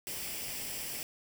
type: noise with comb filter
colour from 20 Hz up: white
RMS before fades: -39 dBFS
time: 0.07-1.03 s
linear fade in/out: 0 ms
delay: 0.38 ms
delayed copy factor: +0.55
effects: none